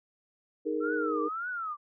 sine chord, D# suspended fourth, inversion none, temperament equal, 311.1 / 415.3 / 466.2 Hz, D#4 / G#4 / A#4, 0 / 0 / 0 cents, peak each -32 / -34 / -32 dBFS, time 0.65-1.29 s, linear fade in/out 20 ms
sine tone with vibrato, 1318.5 Hz, E6, in tune, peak -32 dBFS, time 0.8-1.77 s, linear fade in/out 50 ms, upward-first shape triangle, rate 1.8 Hz, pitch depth 230 cents each way
effects none

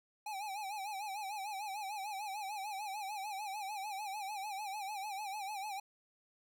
square tone with vibrato, 811 Hz, G#5, 41 cents flat, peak -40 dBFS, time 0.26-5.8 s, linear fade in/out 5 ms, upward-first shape sine, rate 6.7 Hz, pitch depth 110 cents each way, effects none

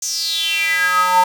square tone with high-pass filter sweep, 181.6 Hz, F#3, 32 cents flat, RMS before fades -17 dBFS, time 0.02-1.24 s, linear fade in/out 5 ms, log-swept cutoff 6500 to 830 Hz, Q 7.1, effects none

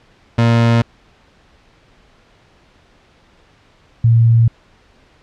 30% pulse / sine tone pair in turn, 116.54 / 115.27 Hz, A#2 / A#2, 0 / -19 cents, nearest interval unison, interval 19 cents, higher first, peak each -7 dBFS, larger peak neither, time 0.38-0.82 / 4.04-4.48 s, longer neither, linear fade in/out 5 ms, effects pink hiss -51 dBFS RMS until 5.22 s + low-pass 4000 Hz 12 dB/octave

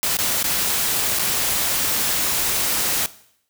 white noise with dropouts, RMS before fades -21 dBFS, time 0.03-3.06 s, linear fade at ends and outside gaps 0 ms, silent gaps 0.169-0.188 / 0.428-0.442 / 1.188-1.194 s, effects noise-tail reverb RT60 0.7 s tail -18 dB re dry

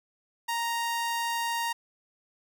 sawtooth tone, 932.3 Hz, A#5, in tune, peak -24 dBFS, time 0.48-1.73 s, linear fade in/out 10 ms, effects none

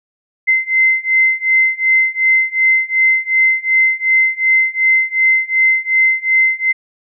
sine beating tone pair, 2067 / 2069.7 Hz, C7 / C7, -22 / -19 cents, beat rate 2.7 Hz, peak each -14 / -13 dBFS, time 0.47-6.73 s, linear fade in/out 20 ms, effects none

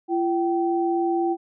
sine tone pair together, 341 / 773 Hz, F4 / G5, -41 / -24 cents, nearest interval octave + major second, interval 1417 cents, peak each -21 / -25 dBFS, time 0.08-1.37 s, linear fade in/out 50 ms, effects none

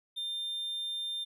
triangle tone, 3600 Hz, A7, 39 cents sharp, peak -32 dBFS, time 0.16-1.25 s, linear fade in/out 20 ms, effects none

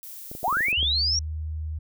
violet noise, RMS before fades -40 dBFS, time 0.03-0.72 s, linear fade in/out 0 ms
clicks, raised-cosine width 2 ms, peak -25 dBFS, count 10, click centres 0.315 / 0.351 / 0.431 / 0.48 / 0.527 / 0.57 / 0.607 / 0.684 / 0.729 / 0.829 s
sine linear sweep, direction up, 640 to 5720 Hz, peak -21 dBFS, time 0.44-1.19 s, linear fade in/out 2 ms
sine tone with pitch glide, 72.3 to 77.94 Hz, D2 to D#2, -27 to +4 cents, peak -28 dBFS, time 0.77-1.79 s, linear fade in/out 10 ms, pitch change +131 cents, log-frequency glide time 0.91-1.28 s
effects none

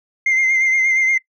sine tone with vibrato, 2093 Hz, C7, in tune, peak -11 dBFS, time 0.26-1.18 s, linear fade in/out 5 ms, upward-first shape triangle, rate 8.5 Hz, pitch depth 40 cents each way, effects noise-tail reverb RT60 0.1 s tail -22 dB re dry + tanh soft clip ceiling -11 dBFS

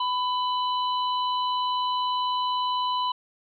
harmonic tone, 998 Hz, B5, 18 cents sharp, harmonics 1 / 3 / 4, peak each -24 / -32 / -37 dBFS, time 0-3.12 s, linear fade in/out 5 ms, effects none

